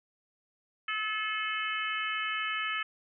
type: harmonic tone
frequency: 431.9 Hz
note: A4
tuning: 32 cents flat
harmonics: 3 / 4 / 5 / 6 / 7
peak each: -35 / -36 / -37 / -38 / -38 dBFS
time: 0.88-2.83 s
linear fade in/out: 5 ms
effects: none